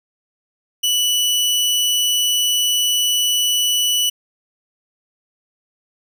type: tone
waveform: sawtooth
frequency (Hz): 2960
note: F#7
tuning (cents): 0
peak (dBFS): -12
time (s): 0.83-4.1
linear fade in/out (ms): 10
effects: none